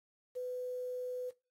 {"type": "tone with quantisation", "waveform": "sine", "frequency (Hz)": 500, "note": "B4", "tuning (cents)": 21, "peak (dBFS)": -36, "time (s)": [0.35, 1.31], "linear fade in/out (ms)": 20, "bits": 10, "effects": ["noise-tail reverb RT60 0.3 s tail -20 dB re dry", "AAC 48 kbps"]}